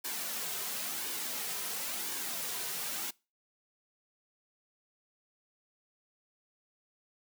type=noise with flanger; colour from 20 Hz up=white; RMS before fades=-37 dBFS; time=0.04-3.11 s; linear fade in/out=10 ms; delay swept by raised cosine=1.5 to 3.6 ms; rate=0.96 Hz; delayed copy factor=-0.5; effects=noise-tail reverb RT60 0.3 s tail -24 dB re dry + high-pass 200 Hz 12 dB/octave